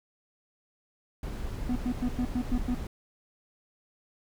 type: noise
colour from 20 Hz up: brown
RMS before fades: -34 dBFS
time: 1.23-2.87 s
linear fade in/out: 2 ms
type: tone bursts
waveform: triangle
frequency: 246.9 Hz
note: B3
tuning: in tune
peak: -24 dBFS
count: 7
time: 1.69-2.747 s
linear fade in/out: 5 ms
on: 67 ms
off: 98 ms
effects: none